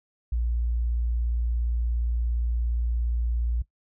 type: tone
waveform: sine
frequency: 58.6 Hz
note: A#1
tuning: 10 cents sharp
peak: -23 dBFS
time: 0.32-3.62 s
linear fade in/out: 5 ms
effects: noise-tail reverb RT60 0.1 s tail -17 dB re dry